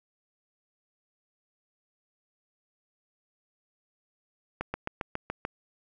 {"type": "slowing click train", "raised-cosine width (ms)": 0.5, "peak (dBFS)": -16, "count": 7, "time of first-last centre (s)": [4.61, 5.451], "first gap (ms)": 130, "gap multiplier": 1.03, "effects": []}